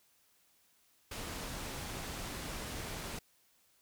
pink low-pass noise, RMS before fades -42 dBFS, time 1.11-3.19 s, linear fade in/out 5 ms, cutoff 12000 Hz, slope 12 dB/octave, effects white hiss -70 dBFS RMS until 3.81 s

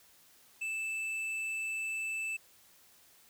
sine tone with hard clipping, 2637 Hz, E7, in tune, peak -35 dBFS, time 0.61-2.37 s, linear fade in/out 10 ms, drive 6 dB, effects white hiss -62 dBFS RMS until 3.29 s

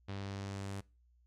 sawtooth tone with low-pass filter sweep, 98.6 Hz, G2, 11 cents sharp, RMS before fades -42 dBFS, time 0.08-0.81 s, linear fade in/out 10 ms, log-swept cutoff 3900 to 9900 Hz, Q 1.4, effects noise-tail reverb RT60 0.3 s tail -22 dB re dry + added 60 Hz sine -65 dBFS peak until 1.26 s

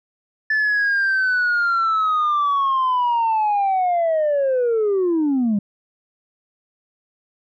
sine linear sweep, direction down, 1751 to 195.3 Hz, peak -14 dBFS, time 0.5-5.59 s, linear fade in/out 5 ms, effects tanh soft clip ceiling -14 dBFS

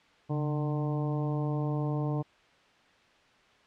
harmonic tone with a mistuned harmonic, 150.4 Hz, D3, 42 cents sharp, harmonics 1 / 2 / 3 / 4 / 5 / 6 / 7, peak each -29 / -35 / -39 / -41 / -43 / -45 / -46 dBFS, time 0.29-2.23 s, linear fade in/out 20 ms, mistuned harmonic 1, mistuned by -79 cents, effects white hiss -61 dBFS RMS until 3.66 s + low-pass 3000 Hz 12 dB/octave

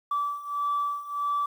sine beating tone pair, 1156 / 1157.6 Hz, D6 / D6, -28 / -25 cents, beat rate 1.6 Hz, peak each -30 / -27 dBFS, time 0.11-1.46 s, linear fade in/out 5 ms, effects tanh soft clip ceiling -20 dBFS + 9-bit

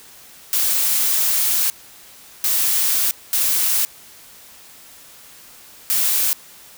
blue noise bursts at uneven times, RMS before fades -18 dBFS, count 4, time 0.53-1.7 / 2.44-3.11 / 3.33-3.85 / 5.9-6.33 s, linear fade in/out 0 ms, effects white hiss -44 dBFS RMS until 6.77 s

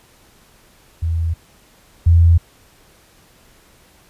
sine tone pair in turn, 82.5 / 84.23 Hz, E2 / E2, +2 / +38 cents, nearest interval unison, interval 36 cents, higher second, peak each -16 / -7 dBFS, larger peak second, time 1.02-1.34 / 2.06-2.38 s, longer neither, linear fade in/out 10 ms, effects pink hiss -51 dBFS RMS until 4.09 s + resampled to 32000 Hz

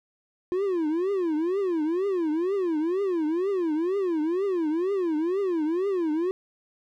triangle tone with vibrato, 349.2 Hz, F4, in tune, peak -21 dBFS, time 0.52-6.31 s, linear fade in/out 0 ms, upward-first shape triangle, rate 2.1 Hz, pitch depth 280 cents each way, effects none

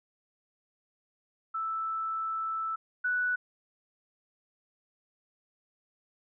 sine tone pair in turn, 1318.5 / 1480 Hz, E6 / F#6, 0 / 0 cents, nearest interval major second, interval 200 cents, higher second, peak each -30 / -26 dBFS, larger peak second, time 1.54-2.76 / 3.04-3.36 s, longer first, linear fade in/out 10 ms, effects none

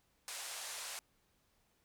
white band-pass noise, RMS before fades -45 dBFS, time 0.28-0.99 s, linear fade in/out 0 ms, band 530 to 10000 Hz, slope 24 dB/octave, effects pink hiss -75 dBFS RMS until 1.84 s

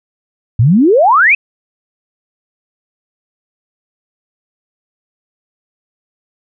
sine exponential sweep, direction up, 103.4 to 2637 Hz, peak -5 dBFS, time 0.59-1.35 s, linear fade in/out 5 ms, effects none

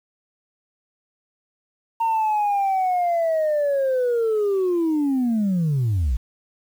sine linear sweep, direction down, 920 to 52.5 Hz, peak -16 dBFS, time 2-6.17 s, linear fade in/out 10 ms, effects tanh soft clip ceiling -16 dBFS + 8-bit

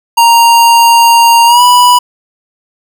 square tone with pitch glide, 932.3 to 983.2 Hz, A#5 to B5, 0 to -8 cents, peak -3 dBFS, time 0.17-1.99 s, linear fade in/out 10 ms, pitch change +92 cents, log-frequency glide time 1.46-1.62 s, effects none

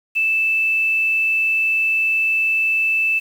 sine tone with quantisation, 2637 Hz, E7, in tune, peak -15 dBFS, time 0.15-3.2 s, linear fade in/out 20 ms, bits 7, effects none

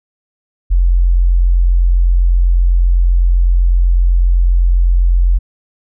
sine tone, 43.93 Hz, F1, 11 cents sharp, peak -7 dBFS, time 0.7-5.39 s, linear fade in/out 20 ms, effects none

